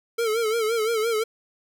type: tone with vibrato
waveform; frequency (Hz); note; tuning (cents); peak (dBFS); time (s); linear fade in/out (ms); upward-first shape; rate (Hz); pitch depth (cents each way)
square; 447.9; A4; +31; -22; 0.18-1.24; 10; sine; 5.8; 85
effects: none